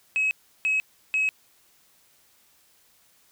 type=tone bursts; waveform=sine; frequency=2561 Hz; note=D#7; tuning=49 cents sharp; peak=-19 dBFS; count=3; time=0.16-1.29 s; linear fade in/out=0 ms; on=150 ms; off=340 ms; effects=tanh soft clip ceiling -18 dBFS + white hiss -61 dBFS RMS until 3.31 s